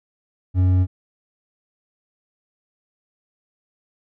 triangle tone with hard clipping, 92 Hz, F#2, 9 cents flat, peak -15 dBFS, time 0.54-0.87 s, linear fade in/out 50 ms, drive 9 dB, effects none

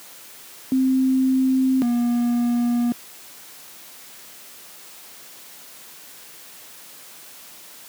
sine / triangle tone pair in turn, 261.6 / 239.5 Hz, C4 / A#3, 0 / +47 cents, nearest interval major second, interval 153 cents, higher first, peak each -15 dBFS, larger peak neither, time 0.72-1.82 / 1.82-2.92 s, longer neither, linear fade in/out 0 ms, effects white hiss -43 dBFS RMS until 7.88 s + high-pass 150 Hz 12 dB/octave

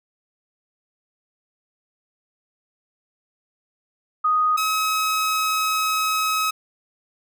sine / sawtooth tone pair in turn, 1244.5 / 1277.3 Hz, D#6 / D#6, 0 / +45 cents, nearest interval unison, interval 45 cents, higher second, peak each -16 dBFS, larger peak neither, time 4.24-4.57 / 4.57-6.51 s, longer second, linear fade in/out 10 ms, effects none

